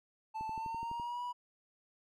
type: tone with pitch glide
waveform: triangle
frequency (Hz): 880 to 976.4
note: A5 to B5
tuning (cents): 0 to -20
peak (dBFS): -35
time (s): 0.34-1.33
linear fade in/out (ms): 20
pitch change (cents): +180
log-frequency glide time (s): 0.5-1.22
type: click train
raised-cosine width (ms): 3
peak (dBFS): -36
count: 8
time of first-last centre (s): 0.41-0.998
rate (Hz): 11.9
effects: none